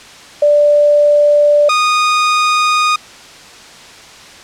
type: tone pair in turn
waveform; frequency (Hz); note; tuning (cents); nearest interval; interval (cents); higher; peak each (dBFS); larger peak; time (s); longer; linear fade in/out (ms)
sine / sawtooth; 587.3 / 1234.4; D5 / D#6; 0 / -14; octave + minor second; 1286; second; -6; neither; 0.42-1.69 / 1.69-2.96; neither; 5
effects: white hiss -36 dBFS RMS until 4.43 s + low-pass 6000 Hz 12 dB/octave